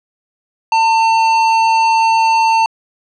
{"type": "tone with hard clipping", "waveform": "sine", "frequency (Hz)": 899, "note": "A5", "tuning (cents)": 37, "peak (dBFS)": -11, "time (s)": [0.72, 2.66], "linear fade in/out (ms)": 2, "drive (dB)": 15, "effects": ["low-pass 5000 Hz 12 dB/octave"]}